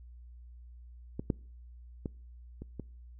clicks, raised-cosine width 3 ms, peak -22 / -15 / -22 / -29 / -25 dBFS, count 5, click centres 1.195 / 1.302 / 2.058 / 2.62 / 2.797 s, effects noise-tail reverb RT60 0.5 s tail -26 dB re dry + added 60 Hz sine -48 dBFS peak until 3.19 s

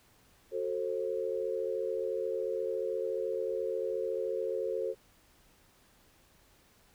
sine chord, F# diminished, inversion none, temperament just, 370 / 444 / 532.8 Hz, F#4 / A4 / C5, 0 / +16 / +31 cents, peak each -37 / -34 / -35 dBFS, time 0.51-4.95 s, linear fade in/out 50 ms, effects pink hiss -64 dBFS RMS until 6.94 s

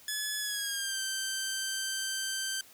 10% pulse tone with pitch glide, 1709 to 1558.1 Hz, G#6 to G6, +49 to -11 cents, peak -23 dBFS, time 0.08-2.61 s, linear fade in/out 2 ms, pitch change -160 cents, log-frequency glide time 0.38-1.01 s, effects white hiss -56 dBFS RMS until 2.73 s

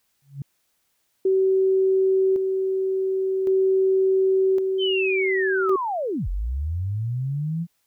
sine tone with exponential growth, 139.4 Hz, C#3, 10 cents sharp, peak -25 dBFS, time 0.22-0.42 s, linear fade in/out 2 ms, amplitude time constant 42 ms
sine tone with tremolo, 381.2 Hz, G4, 48 cents flat, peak -16 dBFS, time 1.25-5.76 s, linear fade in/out 5 ms, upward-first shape square, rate 0.45 Hz, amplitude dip 40%
sine linear two-way sweep, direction down then up, 3136 to 41.2 to 172.5 Hz, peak -23 dBFS, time 4.78-7.67 s, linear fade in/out 50 ms, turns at 6.28 s
effects white hiss -70 dBFS RMS until 7.86 s

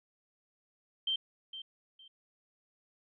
sine tone with echo, 3136 Hz, G7, in tune, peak -29 dBFS, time 1.07-1.16 s, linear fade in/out 5 ms, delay 460 ms, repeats 2, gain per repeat -12 dB, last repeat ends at 2.08 s, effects none

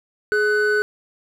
triangle tone pair together, 420 / 1496.7 Hz, G#4 / F#6, +19 / +19 cents, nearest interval octave + minor seventh, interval 2200 cents, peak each -17 dBFS, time 0.32-0.82 s, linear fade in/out 0 ms, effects none

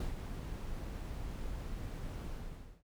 brown noise with ADSR envelope, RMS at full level -35 dBFS, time 0-2.83 s, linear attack 4 ms, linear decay 120 ms, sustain -6 dB, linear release 550 ms, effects none

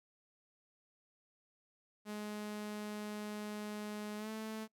sawtooth tone with pitch glide, 210 to 218.9 Hz, G#3 to A3, +19 to -9 cents, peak -37 dBFS, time 2.05-4.68 s, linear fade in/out 50 ms, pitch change +72 cents, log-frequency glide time 4.17-4.3 s, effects noise-tail reverb RT60 0.1 s tail -26 dB re dry

